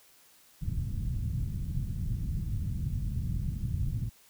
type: low-pass noise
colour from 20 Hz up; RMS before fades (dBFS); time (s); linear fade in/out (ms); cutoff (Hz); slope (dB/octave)
white; -32; 0.61-4.1; 20; 140; 24
effects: white hiss -60 dBFS RMS until 4.29 s